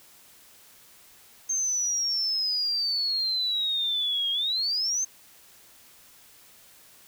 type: exponential two-way sweep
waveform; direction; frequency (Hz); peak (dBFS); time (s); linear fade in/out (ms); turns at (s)
sine; down then up; 6380 to 3230 to 6380; -24; 1.49-5.05; 10; 4.31
effects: white hiss -54 dBFS RMS until 7.07 s